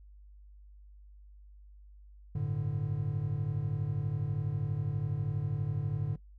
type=chord; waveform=triangle; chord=G suspended second; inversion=none; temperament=just; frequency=98 / 110.25 / 147 Hz; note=G2 / A2 / D3; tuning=0 / +4 / +2 cents; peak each=-36 / -33 / -31 dBFS; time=2.35-6.16 s; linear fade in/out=5 ms; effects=noise-tail reverb RT60 0.1 s tail -19 dB re dry + added 50 Hz sine -51 dBFS peak until 6.38 s